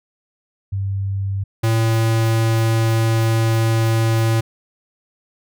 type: tone pair in turn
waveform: sine / square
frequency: 98 / 112.89 Hz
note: G2 / A2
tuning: 0 / +45 cents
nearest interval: major second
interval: 245 cents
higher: second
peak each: -19 / -15 dBFS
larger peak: second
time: 0.72-1.44 / 1.63-4.41 s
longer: second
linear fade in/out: 10 ms
effects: none